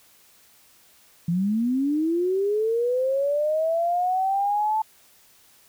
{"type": "linear sweep", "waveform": "sine", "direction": "up", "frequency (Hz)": [164.2, 881], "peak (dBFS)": -20, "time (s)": [1.28, 4.82], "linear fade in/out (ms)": 5, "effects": ["white hiss -56 dBFS RMS until 5.68 s"]}